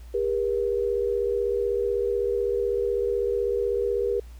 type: tone pair together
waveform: sine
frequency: 401.8 / 477.8 Hz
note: G4 / A#4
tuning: +43 / +43 cents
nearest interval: minor third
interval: 300 cents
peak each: -25 dBFS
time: 0.14-4.2 s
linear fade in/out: 5 ms
effects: added 59 Hz sine -40 dBFS peak until 4.39 s + pink hiss -57 dBFS RMS until 4.39 s